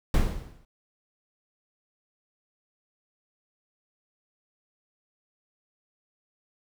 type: noise with exponential decay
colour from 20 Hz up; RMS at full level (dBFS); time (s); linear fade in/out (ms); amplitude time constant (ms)
brown; -18; 0.14-0.65; 2; 110
effects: none